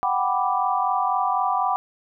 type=chord; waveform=sine; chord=G major seventh; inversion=third; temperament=equal; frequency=740 / 784 / 987.8 / 1174.7 Hz; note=F#5 / G5 / B5 / D6; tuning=0 / 0 / 0 / 0 cents; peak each=-25 dBFS; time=0.03-1.76 s; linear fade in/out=0 ms; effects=none